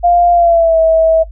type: tone with pitch glide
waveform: sine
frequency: 698.5 to 648 Hz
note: F5 to E5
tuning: 0 to -30 cents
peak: -6 dBFS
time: 0.03-1.24 s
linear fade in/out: 20 ms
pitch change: -130 cents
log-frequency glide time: 0.32-0.79 s
effects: noise-tail reverb RT60 0.1 s tail -21 dB re dry + added 50 Hz sine -27 dBFS peak until 1.31 s